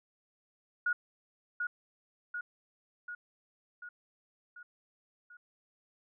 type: tone with echo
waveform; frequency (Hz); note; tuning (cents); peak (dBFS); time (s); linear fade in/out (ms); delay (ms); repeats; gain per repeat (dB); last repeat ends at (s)
sine; 1446; F#6; -40; -27; 0.86-0.93; 5; 740; 6; -4; 5.37
effects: none